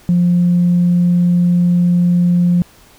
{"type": "tone", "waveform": "sine", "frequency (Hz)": 175.7, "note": "F3", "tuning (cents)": 11, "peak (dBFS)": -8, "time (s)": [0.09, 2.62], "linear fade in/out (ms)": 0, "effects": ["tanh soft clip ceiling -5 dBFS", "pink hiss -46 dBFS RMS until 2.98 s"]}